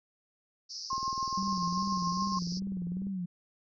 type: band-pass noise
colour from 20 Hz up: white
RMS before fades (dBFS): -42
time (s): 0.69-2.6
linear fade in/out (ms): 20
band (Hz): 4600 to 5700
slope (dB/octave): 96
type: tone with tremolo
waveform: sine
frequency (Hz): 1065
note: C6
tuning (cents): +30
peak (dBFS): -29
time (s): 0.9-2.39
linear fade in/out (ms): 5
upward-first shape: sine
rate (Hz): 7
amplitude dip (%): 40
type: click train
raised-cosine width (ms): 3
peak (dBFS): -33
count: 44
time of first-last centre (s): 0.93-3.069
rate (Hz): 20.1
type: tone with vibrato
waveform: sine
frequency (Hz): 185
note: F#3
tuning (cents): 0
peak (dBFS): -32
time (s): 1.37-3.26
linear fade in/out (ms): 10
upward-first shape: sine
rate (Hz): 2.5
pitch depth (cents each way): 110
effects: none